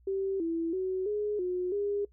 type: tone with pitch steps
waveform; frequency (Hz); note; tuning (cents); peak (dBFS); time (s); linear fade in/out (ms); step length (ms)
sine; 387.9 / 331.1 / 374.5 / 417.5 / 361.9 / 406.7; G4 / E4 / F#4 / G#4 / F#4 / G#4; -18 / +8 / +21 / +9 / -38 / -36; -28; 0.07-2.05; 5; 330
effects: noise-tail reverb RT60 0.1 s tail -21 dB re dry + added 60 Hz sine -58 dBFS peak until 2.12 s